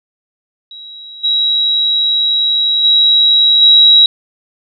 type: tone with level steps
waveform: sine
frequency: 3863 Hz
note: B7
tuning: 39 cents flat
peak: -29 / -10 / -6 / -3 dBFS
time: 0.71-4.06 s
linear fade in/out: 2 ms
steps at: 1.23 / 2.83 / 3.61 s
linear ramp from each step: 20 ms
effects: none